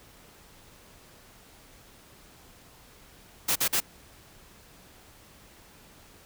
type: noise bursts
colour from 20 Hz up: white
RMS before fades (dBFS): -25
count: 3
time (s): 3.48-3.804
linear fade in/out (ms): 10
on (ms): 78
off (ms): 45
effects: pink hiss -54 dBFS RMS until 6.25 s